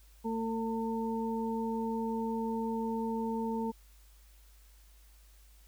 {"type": "harmonic tone", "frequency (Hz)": 225.7, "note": "A3", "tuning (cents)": 44, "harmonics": [1, 2, 4], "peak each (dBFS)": [-33, -37, -38], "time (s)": [0.24, 3.72], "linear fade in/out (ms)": 20, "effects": ["added 51 Hz sine -56 dBFS peak until 5.67 s", "white hiss -65 dBFS RMS until 5.67 s"]}